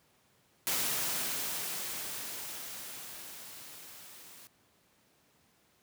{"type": "noise with level ramp", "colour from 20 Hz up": "white", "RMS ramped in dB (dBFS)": [-31, -53], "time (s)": [0.67, 4.47], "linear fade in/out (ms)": 0, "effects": ["pink hiss -68 dBFS RMS until 5.82 s", "high-pass 100 Hz 12 dB/octave"]}